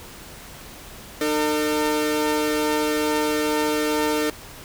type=tone pair together; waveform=sawtooth; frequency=303.1 / 453.5 Hz; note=D#4 / A#4; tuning=-45 / -48 cents; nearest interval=perfect fifth; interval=697 cents; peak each=-19 / -19 dBFS; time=1.21-4.3 s; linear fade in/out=2 ms; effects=pink hiss -41 dBFS RMS until 4.64 s